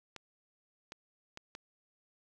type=clicks; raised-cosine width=0.2 ms; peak=-27 dBFS; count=4; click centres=0.163 / 0.921 / 1.374 / 1.551 s; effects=none